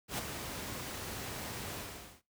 pink noise with ADSR envelope, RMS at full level -34 dBFS, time 0.08-2.22 s, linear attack 100 ms, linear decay 22 ms, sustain -7 dB, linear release 480 ms, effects noise-tail reverb RT60 0.2 s tail -18 dB re dry + high-pass 60 Hz 12 dB/octave

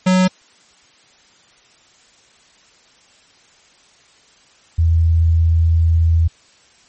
square / sine tone pair in turn, 185 / 82.41 Hz, F#3 / E2, 0 / 0 cents, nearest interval octave + major second, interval 1400 cents, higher first, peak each -11 / -10 dBFS, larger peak second, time 0.06-0.28 / 4.78-6.28 s, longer second, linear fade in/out 10 ms, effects white hiss -51 dBFS RMS until 6.88 s + MP3 32 kbps

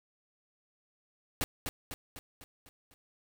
pink noise with echo, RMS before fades -31 dBFS, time 1.41-1.44 s, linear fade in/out 0 ms, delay 250 ms, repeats 6, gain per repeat -5 dB, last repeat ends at 2.94 s, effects none

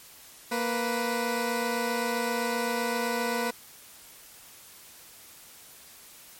15% pulse tone pair together, 233.1 / 493.9 Hz, A#3 / B4, 0 / 0 cents, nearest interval octave + minor second, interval 1300 cents, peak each -23 dBFS, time 0.51-3.51 s, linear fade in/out 10 ms, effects white hiss -50 dBFS RMS until 6.39 s + MP3 64 kbps

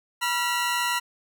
20% pulse tone pair together, 970 / 1371.8 Hz, B5 / F6, -31 / -31 cents, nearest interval tritone, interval 600 cents, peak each -20 / -23 dBFS, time 0.21-1 s, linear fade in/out 20 ms, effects none

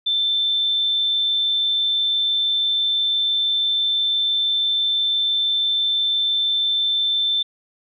sine tone, 3547 Hz, A7, 13 cents sharp, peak -17 dBFS, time 0.06-7.43 s, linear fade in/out 10 ms, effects none

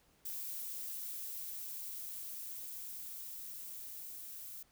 violet noise with level ramp, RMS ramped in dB -42 to -48 dBFS, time 0.25-4.63 s, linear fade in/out 5 ms, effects pink hiss -70 dBFS RMS until 4.71 s

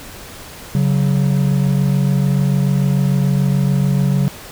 triangle tone pair together, 139.87 / 186.7 Hz, C#3 / F#3, +16 / +16 cents, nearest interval perfect fourth, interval 500 cents, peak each -12 / -15 dBFS, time 0.75-4.28 s, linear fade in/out 0 ms, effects pink hiss -35 dBFS RMS until 4.51 s

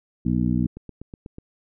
harmonic tone, 61.2 Hz, B1, 15 cents flat, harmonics 1 / 2 / 3 / 4 / 5, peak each -29 / -26 / -23 / -24 / -29 dBFS, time 0.25-0.67 s, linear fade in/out 10 ms
click train, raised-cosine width 3 ms, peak -24 dBFS, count 6, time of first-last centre 0.77-1.384 s, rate 8.14 Hz
effects none

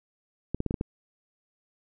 clicks, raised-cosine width 3 ms, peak -15 dBFS, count 6, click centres 0.546 / 0.604 / 0.663 / 0.709 / 0.742 / 0.811 s, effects none

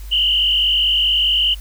sine tone with frequency modulation, 2960 Hz, F#7, in tune, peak -13 dBFS, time 0.11-1.55 s, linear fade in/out 20 ms, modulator 44.8 Hz, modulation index 3, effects added 50 Hz sine -29 dBFS peak until 1.6 s + white hiss -45 dBFS RMS until 1.6 s

